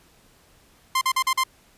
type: tone bursts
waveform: sawtooth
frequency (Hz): 1046.5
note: C6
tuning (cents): 0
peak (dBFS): -15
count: 5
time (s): 0.95-1.437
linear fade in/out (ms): 5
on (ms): 63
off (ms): 43
effects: pink hiss -57 dBFS RMS until 1.77 s + resampled to 32000 Hz